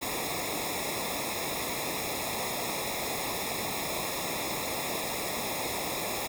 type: noise with comb filter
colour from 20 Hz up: pink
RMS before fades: -33 dBFS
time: 0.01-6.28 s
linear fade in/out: 20 ms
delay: 0.66 ms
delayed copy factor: -1
effects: none